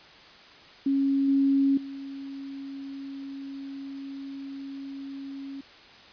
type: tone with level steps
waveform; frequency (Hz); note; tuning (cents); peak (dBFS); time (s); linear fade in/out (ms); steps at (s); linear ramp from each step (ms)
sine; 274.6; C#4; -16; -21 / -19 / -35; 0.86-5.61; 5; 1.28 / 1.77; 5
effects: white hiss -50 dBFS RMS until 6.12 s + resampled to 11025 Hz